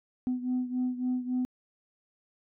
sine beating tone pair, 250.7 / 254.3 Hz, B3 / C4, +26 / -49 cents, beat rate 3.6 Hz, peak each -28 / -32 dBFS, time 0.27-1.45 s, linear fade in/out 0 ms, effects tanh soft clip ceiling -23 dBFS

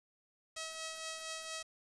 5% pulse tone with tremolo, 642 Hz, E5, 46 cents flat, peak -28 dBFS, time 0.56-1.63 s, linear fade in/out 10 ms, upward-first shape triangle, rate 4.3 Hz, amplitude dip 50%, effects resampled to 24000 Hz + 10-bit

